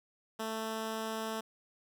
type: tone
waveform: 10% pulse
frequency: 221.4 Hz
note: A3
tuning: 11 cents sharp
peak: -27 dBFS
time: 0.39-1.41 s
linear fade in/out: 10 ms
effects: none